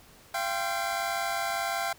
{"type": "chord", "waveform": "25% pulse", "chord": "F suspended second", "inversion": "none", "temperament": "equal with one note detuned", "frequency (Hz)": [682.5, 784, 1046.5], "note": ["F5", "G5", "C6"], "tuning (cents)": [-40, 0, 0], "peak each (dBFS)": [-28, -28, -34], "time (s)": [0.34, 1.93], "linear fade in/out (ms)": 5, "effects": ["pink hiss -55 dBFS RMS until 1.98 s"]}